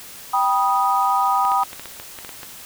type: chord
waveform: sine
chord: G augmented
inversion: none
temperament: equal with one note detuned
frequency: 784 / 975.9 / 1244.5 Hz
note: G5 / B5 / D#6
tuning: 0 / -21 / 0 cents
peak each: -20 dBFS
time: 0.33-1.64 s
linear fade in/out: 10 ms
type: clicks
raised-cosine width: 0.3 ms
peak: -18 dBFS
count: 11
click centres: 1.451 / 1.518 / 1.634 / 1.731 / 1.796 / 1.857 / 1.999 / 2.188 / 2.248 / 2.292 / 2.432 s
effects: white hiss -39 dBFS RMS until 2.65 s